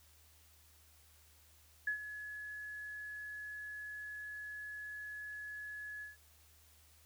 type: tone with ADSR envelope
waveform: sine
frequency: 1697 Hz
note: G#6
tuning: 37 cents sharp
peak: -31 dBFS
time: 1.87-6.17 s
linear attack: 5 ms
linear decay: 100 ms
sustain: -12 dB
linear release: 150 ms
effects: added 77 Hz sine -66 dBFS peak until 7.05 s + white hiss -66 dBFS RMS until 7.05 s